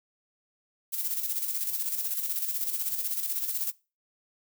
violet noise with tremolo, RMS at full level -29 dBFS, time 0.92-3.72 s, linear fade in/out 20 ms, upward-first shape square, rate 16 Hz, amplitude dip 50%, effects noise-tail reverb RT60 0.3 s tail -22 dB re dry

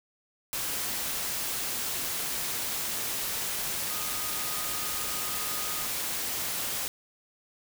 sine tone in noise, 1241 Hz, D#6, 5 cents flat, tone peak -42 dBFS, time 3.9-5.86 s, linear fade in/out 0 ms, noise white, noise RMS -32 dBFS, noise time 0.53-6.88 s, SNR -13 dB, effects none

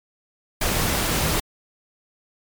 sine tone in noise, 156.9 Hz, D#3, 15 cents sharp, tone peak -29 dBFS, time 1.11-1.32 s, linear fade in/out 5 ms, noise pink, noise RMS -22 dBFS, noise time 0.61-1.4 s, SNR -10 dB, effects MP3 96 kbps

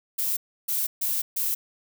violet noise bursts at uneven times, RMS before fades -26 dBFS, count 4, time 0.18-0.37 / 0.68-0.87 / 1.01-1.22 / 1.36-1.55 s, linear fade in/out 10 ms, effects none

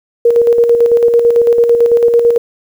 sine tone with tremolo, 471 Hz, A#4, 18 cents sharp, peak -4 dBFS, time 0.25-2.38 s, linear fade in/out 5 ms, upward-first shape square, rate 9 Hz, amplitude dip 45%, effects 7-bit

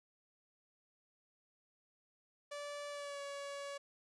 sawtooth tone with pitch glide, 580 to 564.1 Hz, D5 to C#5, -22 to +30 cents, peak -39 dBFS, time 2.51-3.78 s, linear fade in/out 10 ms, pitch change -48 cents, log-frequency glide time 2.9-3.21 s, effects resampled to 22050 Hz

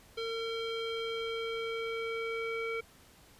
square tone with low-pass filter sweep, 455.1 Hz, A#4, 42 cents flat, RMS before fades -36 dBFS, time 0.17-2.81 s, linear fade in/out 10 ms, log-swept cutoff 3700 to 2300 Hz, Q 3.5, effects pink hiss -59 dBFS RMS until 3.39 s + resampled to 32000 Hz

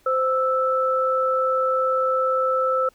sine tone pair together, 519 / 1318.5 Hz, C5 / E6, -14 / 0 cents, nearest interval octave + major third, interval 1614 cents, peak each -21 dBFS, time 0.06-2.89 s, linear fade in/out 5 ms, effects pink hiss -59 dBFS RMS until 2.94 s

